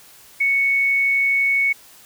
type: tone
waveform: sine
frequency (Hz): 2217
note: C#7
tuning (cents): 0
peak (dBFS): -15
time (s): 0.4-1.73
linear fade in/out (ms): 10
effects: white hiss -47 dBFS RMS until 2.05 s